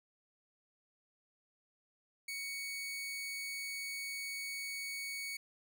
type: tone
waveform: sawtooth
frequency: 2231 Hz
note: C#7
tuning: 11 cents sharp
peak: -36 dBFS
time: 2.28-5.37 s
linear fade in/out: 5 ms
effects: none